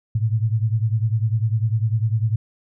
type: beating tone pair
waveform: sine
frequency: 107.9 / 117.9 Hz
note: A2 / A#2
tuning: -33 / +20 cents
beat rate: 10 Hz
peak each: -19 / -22 dBFS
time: 0.15-2.36 s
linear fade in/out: 5 ms
effects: none